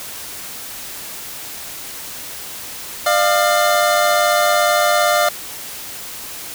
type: tone pair together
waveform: 25% pulse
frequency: 600.9 / 698.5 Hz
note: D5 / F5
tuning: +40 / 0 cents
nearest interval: minor third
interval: 260 cents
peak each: -12 dBFS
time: 3.06-5.29 s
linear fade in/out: 5 ms
effects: white hiss -31 dBFS RMS until 6.54 s